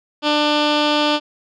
15% pulse tone with low-pass filter, 297.7 Hz, D4, 24 cents sharp, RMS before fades -17 dBFS, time 0.22-1.2 s, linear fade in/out 50 ms, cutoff 3900 Hz, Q 4.4, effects none

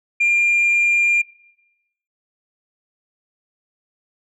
sine tone, 2397 Hz, D7, 35 cents sharp, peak -12 dBFS, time 0.2-1.22 s, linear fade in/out 10 ms, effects noise-tail reverb RT60 0.9 s tail -18 dB re dry + tanh soft clip ceiling -11 dBFS

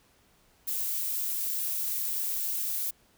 violet noise, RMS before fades -31 dBFS, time 0.67-2.91 s, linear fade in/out 10 ms, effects pink hiss -64 dBFS RMS until 3.17 s

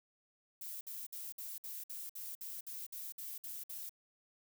violet noise bursts, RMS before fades -45 dBFS, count 13, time 0.61-3.894 s, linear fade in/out 5 ms, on 200 ms, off 57 ms, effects none

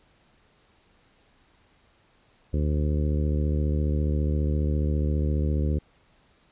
harmonic tone, 74.7 Hz, D2, 30 cents sharp, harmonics 1 / 2 / 3 / 4 / 5 / 6 / 7, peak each -23 / -29 / -33 / -35 / -37 / -39 / -40 dBFS, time 2.53-5.79 s, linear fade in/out 10 ms, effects pink hiss -62 dBFS RMS until 6.51 s + resampled to 8000 Hz

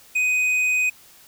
sine tone with tanh clipping, 2500 Hz, D#7, 8 cents sharp, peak -19 dBFS, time 0.15-0.9 s, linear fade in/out 10 ms, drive 7 dB, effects white hiss -50 dBFS RMS until 1.27 s

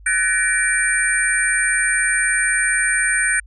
sine tone cluster, 1500 / 1724 / 1864 / 2339 / 8780 Hz, F#6 / A6 / A#6 / D7 / C#9, +23 / -36 / -1 / -8 / -18 cents, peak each -20 / -24 / -23 / -25 / -20 dBFS, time 0.06-3.4 s, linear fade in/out 5 ms, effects added 50 Hz sine -40 dBFS peak until 3.46 s

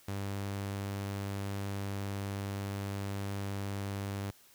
sawtooth tone, 99.4 Hz, G2, 25 cents sharp, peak -31 dBFS, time 0.08-4.31 s, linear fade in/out 5 ms, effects white hiss -61 dBFS RMS until 4.54 s

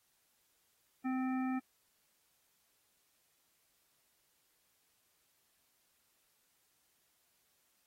harmonic tone with a mistuned harmonic, 258.8 Hz, C4, 19 cents flat, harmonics 1 / 3 / 5 / 7 / 9, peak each -33 / -43 / -47 / -50 / -52 dBFS, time 1.04-1.6 s, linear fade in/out 20 ms, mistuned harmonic 9, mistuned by +20 cents, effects white hiss -75 dBFS RMS until 7.86 s + AAC 48 kbps

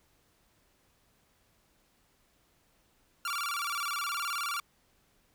sawtooth tone with vibrato, 1266 Hz, D#6, 30 cents sharp, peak -28 dBFS, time 3.25-4.6 s, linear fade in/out 2 ms, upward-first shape square, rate 19 Hz, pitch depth 160 cents each way, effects pink hiss -69 dBFS RMS until 5.34 s

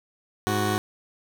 15% pulse tone pair together, 103.83 / 370 Hz, G#2 / F#4, 0 / 0 cents, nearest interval octave + minor seventh, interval 2200 cents, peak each -19 dBFS, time 0.47-0.78 s, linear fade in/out 0 ms, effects none

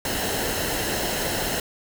pink noise with comb filter, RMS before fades -26 dBFS, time 0.05-1.6 s, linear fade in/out 2 ms, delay 0.85 ms, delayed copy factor -0.55, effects none

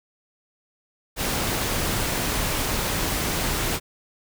pink noise, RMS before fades -25 dBFS, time 1.16-3.8 s, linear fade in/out 50 ms, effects none

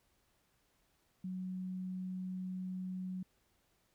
sine tone, 185 Hz, F#3, in tune, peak -38 dBFS, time 1.24-3.23 s, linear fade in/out 5 ms, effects pink hiss -75 dBFS RMS until 3.94 s

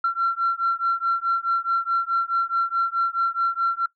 sine beating tone pair, 1359 / 1363.7 Hz, F6 / F6, -48 / -42 cents, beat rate 4.7 Hz, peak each -22 dBFS, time 0.04-3.86 s, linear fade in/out 5 ms, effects noise-tail reverb RT60 0.1 s tail -21 dB re dry + tanh soft clip ceiling -14 dBFS

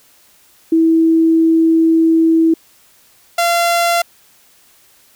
sine / sawtooth tone pair in turn, 325.7 / 686.6 Hz, E4 / F5, -21 / -30 cents, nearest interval octave + minor second, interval 1291 cents, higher second, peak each -8 dBFS, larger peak neither, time 0.72-2.54 / 3.38-4.02 s, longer first, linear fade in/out 5 ms, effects white hiss -50 dBFS RMS until 5.15 s

